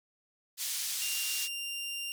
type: band-pass noise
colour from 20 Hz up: pink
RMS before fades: -35 dBFS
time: 0.57-1.49 s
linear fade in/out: 50 ms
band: 4300 to 15000 Hz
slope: 12 dB/octave
type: tone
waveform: sawtooth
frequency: 2788 Hz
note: F7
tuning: 4 cents flat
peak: -32 dBFS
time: 1.02-2.12 s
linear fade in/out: 0 ms
effects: none